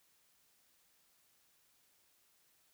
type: silence
effects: white hiss -72 dBFS RMS until 2.73 s